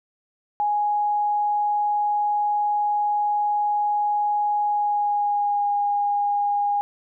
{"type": "tone with pitch glide", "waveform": "sine", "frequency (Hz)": [830.6, 817.7], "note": ["G#5", "G#5"], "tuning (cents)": [0, -27], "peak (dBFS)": -19, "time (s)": [0.6, 6.81], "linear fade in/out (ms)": 0, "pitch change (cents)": -27, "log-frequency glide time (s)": [4.65, 5.69], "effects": []}